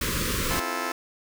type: band-stop noise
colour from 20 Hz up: pink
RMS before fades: -27 dBFS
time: 0.01-0.6 s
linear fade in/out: 5 ms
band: 560 to 1000 Hz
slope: 96 dB/octave
type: chord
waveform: 10% pulse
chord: F major seventh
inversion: second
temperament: just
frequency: 261.9 / 327.4 / 349.2 / 436.5 Hz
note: C4 / E4 / F4 / A4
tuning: +2 / -12 / 0 / -14 cents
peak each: -26 dBFS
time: 0.5-0.92 s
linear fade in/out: 2 ms
effects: none